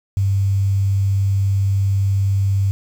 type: tone with quantisation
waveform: sine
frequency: 98.2 Hz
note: G2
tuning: 4 cents sharp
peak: -14 dBFS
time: 0.17-2.71 s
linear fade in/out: 0 ms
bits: 7
effects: none